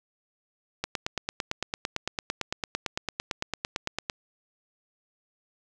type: click train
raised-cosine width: 0.2 ms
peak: -11 dBFS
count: 30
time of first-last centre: 0.84-4.098 s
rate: 8.9 Hz
effects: none